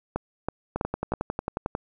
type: two click trains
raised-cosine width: 1 ms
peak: -13 / -12 dBFS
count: 12 / 4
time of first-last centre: 0.76-1.751 / 0.16-1.137 s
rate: 11.1 / 3.07 Hz
effects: none